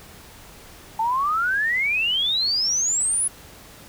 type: exponential sweep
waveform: sine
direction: up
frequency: 870 to 10548 Hz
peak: -19 dBFS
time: 0.99-3.28 s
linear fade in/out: 5 ms
effects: pink hiss -45 dBFS RMS until 3.88 s